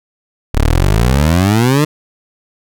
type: exponential sweep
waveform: 20% pulse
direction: up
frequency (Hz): 33.1 to 155.56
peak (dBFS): -4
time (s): 0.54-1.85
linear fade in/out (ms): 10
effects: none